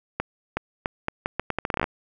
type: accelerating click train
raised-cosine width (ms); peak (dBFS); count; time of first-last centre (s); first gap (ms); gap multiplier
0.5; -9; 16; 0.2-1.841; 370; 0.78
effects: none